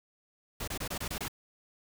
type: noise bursts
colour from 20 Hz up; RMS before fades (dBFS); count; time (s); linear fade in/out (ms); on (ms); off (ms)
pink; -36; 7; 0.6-1.282; 5; 76; 25
effects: none